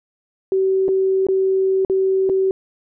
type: tone with dropouts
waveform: sine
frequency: 382 Hz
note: G4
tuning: 45 cents flat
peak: -14 dBFS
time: 0.52-2.51 s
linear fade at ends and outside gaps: 1 ms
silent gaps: 0.882-0.888 / 1.268-1.286 / 1.849-1.898 / 2.292-2.297 s
effects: none